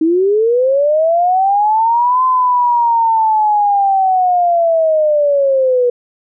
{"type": "linear two-way sweep", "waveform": "sine", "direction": "up then down", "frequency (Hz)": [311.1, 1032, 482.9], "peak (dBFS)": -9, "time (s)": [0.01, 5.9], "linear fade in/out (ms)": 5, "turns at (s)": 2.24, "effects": []}